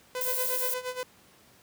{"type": "tone with tremolo", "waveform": "sawtooth", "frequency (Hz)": 504, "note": "B4", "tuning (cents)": 35, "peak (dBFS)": -26, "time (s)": [0.15, 1.03], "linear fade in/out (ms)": 0, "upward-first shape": "sine", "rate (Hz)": 8.5, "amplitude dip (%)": 80}
{"type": "noise", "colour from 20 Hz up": "violet", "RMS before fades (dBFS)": -30, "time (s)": [0.21, 0.74], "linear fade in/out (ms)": 0}
{"effects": ["pink hiss -58 dBFS RMS until 1.62 s", "high-pass 100 Hz 12 dB/octave"]}